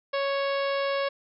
harmonic tone with a mistuned harmonic, 554.4 Hz, C#5, in tune, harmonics 1 / 2 / 3 / 4 / 5 / 6 / 7 / 8 / 9, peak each -26 / -32 / -36 / -38 / -40 / -42 / -43 / -44 / -45 dBFS, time 0.13-1.09 s, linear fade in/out 10 ms, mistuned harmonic 9, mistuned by +55 cents, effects none

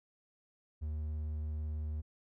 triangle tone, 76.5 Hz, D#2, 29 cents flat, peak -33 dBFS, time 0.81-2.02 s, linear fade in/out 20 ms, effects none

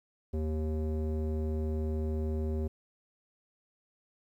square tone with low-pass filter, 77.8 Hz, D#2, in tune, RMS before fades -32 dBFS, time 0.33-2.68 s, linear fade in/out 10 ms, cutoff 430 Hz, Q 2, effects 11-bit

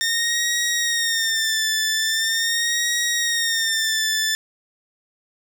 15% pulse tone with vibrato, 1823 Hz, A#6, 39 cents flat, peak -13 dBFS, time 0.01-4.35 s, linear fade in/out 0 ms, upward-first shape sine, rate 0.42 Hz, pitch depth 66 cents each way, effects none

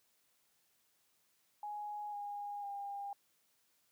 sine tone with pitch steps, 833 / 818.2 / 803.7 Hz, G#5 / G#5 / G5, +5 / -26 / +43 cents, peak -40 dBFS, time 1.63-3.13 s, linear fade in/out 2 ms, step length 500 ms, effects white hiss -75 dBFS RMS until 3.91 s + high-pass 80 Hz 12 dB/octave

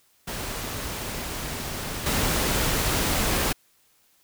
pink noise with level steps, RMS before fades -32 / -24 dBFS, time 0.27-3.53 s, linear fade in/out 10 ms, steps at 2.06 s, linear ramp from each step 5 ms, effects white hiss -63 dBFS RMS until 4.23 s

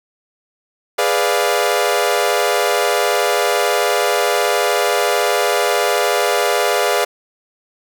sawtooth chord, G# diminished seventh, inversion none, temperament equal, 415.3 / 493.9 / 587.3 / 698.5 Hz, G#4 / B4 / D5 / F5, 0 / 0 / 0 / 0 cents, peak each -16 dBFS, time 0.98-7.05 s, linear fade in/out 10 ms, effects none

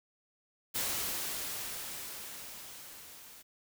white noise with level ramp, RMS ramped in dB -33 to -53 dBFS, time 0.74-3.43 s, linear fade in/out 20 ms, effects none

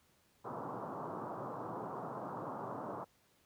white band-pass noise, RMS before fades -43 dBFS, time 0.44-3.05 s, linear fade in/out 20 ms, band 110 to 1200 Hz, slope 48 dB/octave, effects pink hiss -71 dBFS RMS until 3.45 s + high-pass 60 Hz 12 dB/octave

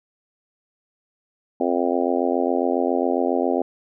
harmonic tone, 87.31 Hz, F2, in tune, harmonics 3 / 4 / 5 / 6 / 7 / 8 / 9, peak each -24 / -25 / -26 / -27 / -27 / -28 / -29 dBFS, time 1.6-3.62 s, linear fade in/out 5 ms, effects none

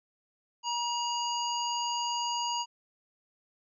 harmonic tone, 953 Hz, A#5, 38 cents sharp, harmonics 1 / 3 / 5 / 7, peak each -31 / -36 / -38 / -39 dBFS, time 0.63-2.66 s, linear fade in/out 50 ms, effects none

